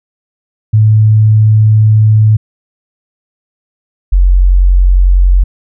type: tone pair in turn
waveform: sine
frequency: 108.2 / 45.49 Hz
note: A2 / F#1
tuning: -29 / -29 cents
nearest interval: octave + minor third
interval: 1500 cents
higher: first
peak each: -3 dBFS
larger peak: neither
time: 0.73-2.37 / 4.12-5.44 s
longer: first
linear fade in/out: 10 ms
effects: none